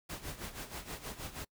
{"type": "noise with tremolo", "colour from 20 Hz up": "pink", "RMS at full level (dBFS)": -41, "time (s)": [0.09, 1.45], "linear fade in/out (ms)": 10, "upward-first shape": "sine", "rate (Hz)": 6.3, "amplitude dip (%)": 75, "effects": ["noise-tail reverb RT60 0.1 s tail -25 dB re dry"]}